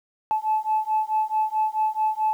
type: beating tone pair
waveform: sine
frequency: 864 / 868.6 Hz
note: A5 / A5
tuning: -32 / -23 cents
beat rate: 4.6 Hz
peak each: -23 dBFS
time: 0.31-2.33 s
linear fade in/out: 0 ms
effects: tanh soft clip ceiling -14 dBFS + 9-bit